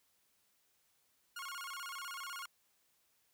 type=tone with vibrato; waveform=sawtooth; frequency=1244.5 Hz; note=D#6; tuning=in tune; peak=-39 dBFS; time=1.36-2.46 s; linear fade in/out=5 ms; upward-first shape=square; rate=16 Hz; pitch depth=230 cents each way; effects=white hiss -75 dBFS RMS until 3.33 s